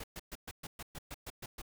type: noise bursts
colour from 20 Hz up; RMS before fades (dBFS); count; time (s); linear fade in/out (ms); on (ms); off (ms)
pink; -44; 11; 0-1.618; 5; 38; 120
effects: none